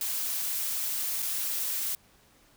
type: noise with dropouts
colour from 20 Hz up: blue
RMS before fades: -31 dBFS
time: 0.01-1.95 s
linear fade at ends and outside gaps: 1 ms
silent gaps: 1.221-1.225 s
effects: pink hiss -61 dBFS RMS until 2.56 s